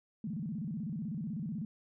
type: tone with vibrato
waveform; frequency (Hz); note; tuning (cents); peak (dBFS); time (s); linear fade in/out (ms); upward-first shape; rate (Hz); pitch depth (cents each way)
sine; 185; F#3; 0; -35; 0.24-1.65; 2; square; 16; 290
effects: none

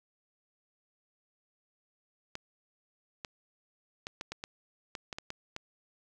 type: clicks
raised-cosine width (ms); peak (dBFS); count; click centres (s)
0.2; -21; 11; 2.354 / 3.248 / 4.069 / 4.211 / 4.32 / 4.439 / 4.952 / 5.128 / 5.185 / 5.304 / 5.564
effects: none

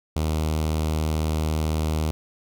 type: tone with notch filter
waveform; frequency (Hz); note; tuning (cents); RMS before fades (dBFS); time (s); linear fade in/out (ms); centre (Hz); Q
sawtooth; 78; D#2; +5; -24; 0.16-2.11; 0; 1700; 1.6
effects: none

